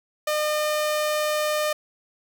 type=tone; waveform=sawtooth; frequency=606 Hz; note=D#5; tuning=46 cents flat; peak=-18 dBFS; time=0.27-1.73 s; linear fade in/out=5 ms; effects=none